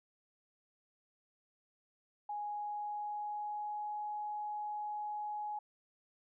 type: tone with pitch glide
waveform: sine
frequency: 830.6 to 838.8 Hz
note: G#5 to G#5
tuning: 0 to +17 cents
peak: -37 dBFS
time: 2.29-5.59 s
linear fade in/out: 5 ms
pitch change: +17 cents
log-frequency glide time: 2.43-3.95 s
effects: none